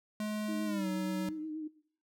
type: tone with pitch glide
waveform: square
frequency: 212.3 to 188.05 Hz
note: G#3 to F#3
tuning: +38 to +28 cents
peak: -34 dBFS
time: 0.2-1.29 s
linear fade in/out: 2 ms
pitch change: -210 cents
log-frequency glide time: 0.66-0.87 s
type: tone with vibrato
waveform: sine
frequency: 311.1 Hz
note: D#4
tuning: in tune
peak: -37 dBFS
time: 0.48-1.68 s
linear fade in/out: 10 ms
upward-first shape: sine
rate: 8.4 Hz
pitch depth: 38 cents each way
effects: noise-tail reverb RT60 0.6 s tail -20 dB re dry